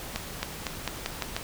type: accelerating click train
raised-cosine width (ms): 0.2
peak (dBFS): -11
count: 7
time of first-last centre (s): 0.16-1.365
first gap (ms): 270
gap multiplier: 0.88
effects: pink hiss -39 dBFS RMS until 1.43 s